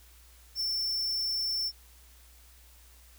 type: tone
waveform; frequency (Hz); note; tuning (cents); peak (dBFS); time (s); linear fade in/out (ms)
square; 5390; E8; +38; -29; 0.55-1.72; 50
effects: added 60 Hz sine -55 dBFS peak until 3.18 s + white hiss -59 dBFS RMS until 3.18 s